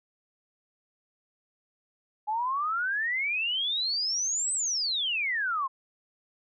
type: exponential two-way sweep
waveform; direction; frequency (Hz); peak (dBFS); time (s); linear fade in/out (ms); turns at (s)
sine; up then down; 830.6 to 8220 to 1028; -26; 2.27-5.68; 20; 4.53
effects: none